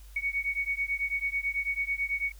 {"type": "beating tone pair", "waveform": "sine", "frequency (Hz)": [2227, 2236.1], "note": ["C#7", "C#7"], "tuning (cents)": [7, 14], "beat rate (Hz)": 9.1, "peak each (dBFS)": [-31, -31], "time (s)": [0.16, 2.32], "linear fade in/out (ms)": 5, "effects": ["added 50 Hz sine -46 dBFS peak until 2.39 s", "white hiss -59 dBFS RMS until 2.39 s"]}